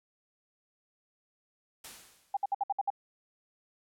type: noise with exponential decay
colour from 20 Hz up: white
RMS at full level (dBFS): -43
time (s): 1.84-2.53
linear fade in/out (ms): 5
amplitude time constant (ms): 150
type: tone bursts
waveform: sine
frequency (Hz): 799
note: G5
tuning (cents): +33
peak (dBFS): -26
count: 7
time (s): 2.34-2.903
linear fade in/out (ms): 5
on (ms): 29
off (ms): 60
effects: low-pass 12000 Hz 12 dB/octave